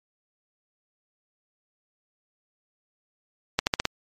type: accelerating click train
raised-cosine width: 0.2 ms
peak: -3 dBFS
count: 5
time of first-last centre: 3.59-3.854 s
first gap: 79 ms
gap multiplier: 0.88
effects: MP3 64 kbps